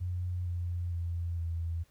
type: tone with pitch steps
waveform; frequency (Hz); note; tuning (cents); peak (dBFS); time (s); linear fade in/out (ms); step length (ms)
sine; 89.5 / 87.46 / 85.46 / 83.51; F2 / F2 / F2 / E2; +43 / +3 / -37 / +23; -31; 0-1.84; 20; 460
effects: pink hiss -68 dBFS RMS until 1.9 s